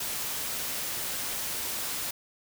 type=noise; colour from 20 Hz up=white; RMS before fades=-33 dBFS; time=0-2.11 s; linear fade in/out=5 ms; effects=none

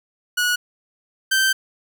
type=tone pair in turn; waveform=sawtooth; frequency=1461 / 1556.1 Hz; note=F#6 / G6; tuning=-22 / -13 cents; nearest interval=minor second; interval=109 cents; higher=second; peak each=-14 / -12 dBFS; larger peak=second; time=0.37-0.56 / 1.31-1.53 s; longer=second; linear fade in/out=10 ms; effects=none

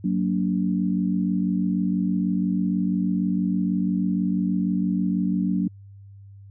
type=chord; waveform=sine; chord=Gb augmented; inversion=none; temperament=just; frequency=185 / 231.2 / 289.1 Hz; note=Gb3 / Bb3 / D4; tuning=0 / -14 / -27 cents; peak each=-22 / -27 / -27 dBFS; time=0.04-5.68 s; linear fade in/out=5 ms; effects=added 99 Hz sine -42 dBFS peak until 6.5 s

